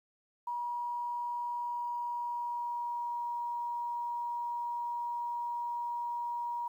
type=tone with pitch glide; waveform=sine; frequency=960 to 952.8 Hz; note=B5 to A#5; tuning=-49 to +38 cents; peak=-33 dBFS; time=0.47-6.68 s; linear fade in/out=5 ms; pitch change=-13 cents; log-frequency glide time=1.6-3.35 s; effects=11-bit